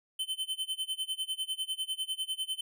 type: tone with tremolo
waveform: square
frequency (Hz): 3066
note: G7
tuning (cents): -39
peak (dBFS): -30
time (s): 0.19-2.61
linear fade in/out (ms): 5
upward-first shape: sine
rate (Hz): 10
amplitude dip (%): 95
effects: none

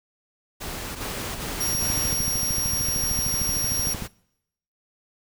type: noise bursts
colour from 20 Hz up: pink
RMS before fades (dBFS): -33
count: 4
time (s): 0.6-2.148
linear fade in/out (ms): 20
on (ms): 360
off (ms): 36
type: noise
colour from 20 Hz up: pink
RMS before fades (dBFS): -35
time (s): 0.95-4.08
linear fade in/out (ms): 20
type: tone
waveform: 20% pulse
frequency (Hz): 5630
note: F8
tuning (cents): +13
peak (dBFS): -18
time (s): 1.6-3.94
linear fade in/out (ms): 10
type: click train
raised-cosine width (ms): 5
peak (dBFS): -19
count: 31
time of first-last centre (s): 1.75-4.023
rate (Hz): 13.2
effects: noise-tail reverb RT60 0.8 s tail -24 dB re dry

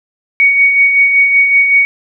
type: tone with tremolo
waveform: sine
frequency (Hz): 2238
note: C#7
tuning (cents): +16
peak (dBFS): -4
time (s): 0.4-1.85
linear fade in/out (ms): 0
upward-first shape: sine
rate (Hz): 5.3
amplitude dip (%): 45
effects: none

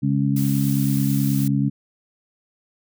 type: harmonic tone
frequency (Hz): 69.3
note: C#2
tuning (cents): 0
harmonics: 2 / 3 / 4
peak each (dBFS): -20 / -22 / -23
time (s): 0.02-1.7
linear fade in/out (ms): 20
type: noise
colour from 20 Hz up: blue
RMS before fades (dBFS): -33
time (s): 0.36-1.48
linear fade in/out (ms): 5
effects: none

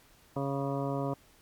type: harmonic tone with a mistuned harmonic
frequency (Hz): 138.59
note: C#3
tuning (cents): 0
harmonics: 1 / 2 / 3 / 4 / 5 / 7 / 8 / 9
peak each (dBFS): -34 / -35 / -38 / -37 / -39 / -41 / -46 / -46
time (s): 0.36-1.14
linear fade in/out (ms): 5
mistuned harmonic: 9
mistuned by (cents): -29
effects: pink hiss -61 dBFS RMS until 1.41 s + MP3 96 kbps

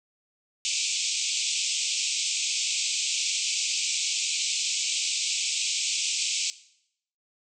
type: band-pass noise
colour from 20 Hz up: white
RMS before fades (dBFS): -28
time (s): 0.65-6.5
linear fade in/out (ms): 0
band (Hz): 2300 to 8000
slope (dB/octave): 96
effects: noise-tail reverb RT60 0.7 s tail -17 dB re dry

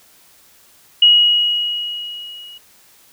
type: tone with level ramp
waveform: sine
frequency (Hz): 2900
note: F#7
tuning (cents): -35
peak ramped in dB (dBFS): -5 to -35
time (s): 1.02-2.58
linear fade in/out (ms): 5
effects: white hiss -50 dBFS RMS until 3.12 s

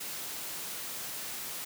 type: noise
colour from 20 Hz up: white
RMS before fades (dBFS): -39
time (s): 0-1.65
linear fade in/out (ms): 10
effects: high-pass 100 Hz 12 dB/octave

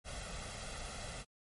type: noise with comb filter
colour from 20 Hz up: pink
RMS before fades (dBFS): -44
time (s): 0.04-1.25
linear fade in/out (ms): 50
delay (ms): 1.5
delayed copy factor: +0.65
effects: MP3 48 kbps

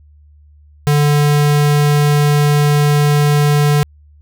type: tone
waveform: square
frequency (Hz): 146.8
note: D3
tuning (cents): 0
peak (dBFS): -10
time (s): 0.87-3.83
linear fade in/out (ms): 0
effects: added 74 Hz sine -42 dBFS peak until 4.21 s

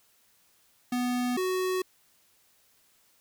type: tone pair in turn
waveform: square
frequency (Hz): 246.9 / 370.9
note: B3 / F#4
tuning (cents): 0 / +4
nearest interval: perfect fifth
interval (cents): 704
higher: second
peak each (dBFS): -27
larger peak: neither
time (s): 0.92-1.37 / 1.37-1.82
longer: neither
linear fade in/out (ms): 5
effects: white hiss -65 dBFS RMS until 3.2 s

